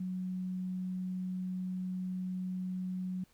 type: tone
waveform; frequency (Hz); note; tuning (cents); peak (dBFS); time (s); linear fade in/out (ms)
sine; 184.2; F#3; -7; -34; 0-3.24; 5
effects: pink hiss -68 dBFS RMS until 3.33 s